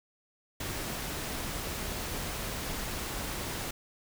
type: noise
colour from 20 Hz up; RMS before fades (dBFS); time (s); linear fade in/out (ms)
pink; -36; 0.6-3.71; 5
effects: none